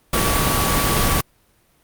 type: tone in noise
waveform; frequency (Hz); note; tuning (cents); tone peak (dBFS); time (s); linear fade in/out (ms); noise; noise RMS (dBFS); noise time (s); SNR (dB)
sine; 1140; C#6; +48; -24; 0.13-1.21; 5; pink; -18; 0.13-1.21; -9
effects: pink hiss -59 dBFS RMS until 1.83 s + Opus 32 kbps